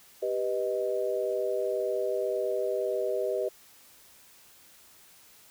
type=chord; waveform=sine; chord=G augmented; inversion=none; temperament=equal; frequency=392 / 493.9 / 622.3 Hz; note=G4 / B4 / D#5; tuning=0 / 0 / 0 cents; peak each=-31 dBFS; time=0.22-3.49 s; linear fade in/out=10 ms; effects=white hiss -56 dBFS RMS until 5.5 s